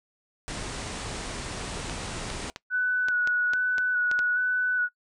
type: low-pass noise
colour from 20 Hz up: pink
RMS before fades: -35 dBFS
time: 0.48-2.5 s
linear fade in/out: 0 ms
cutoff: 9700 Hz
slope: 96 dB/octave
type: clicks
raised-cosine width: 0.2 ms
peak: -17 dBFS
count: 9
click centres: 1.897 / 2.302 / 2.561 / 3.085 / 3.274 / 3.535 / 3.782 / 4.114 / 4.191 s
type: tone with vibrato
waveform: sine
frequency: 1480 Hz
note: F#6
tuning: in tune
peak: -22 dBFS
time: 2.7-4.89 s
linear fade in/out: 50 ms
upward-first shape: square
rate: 1.2 Hz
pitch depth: 17 cents each way
effects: noise-tail reverb RT60 0.1 s tail -21 dB re dry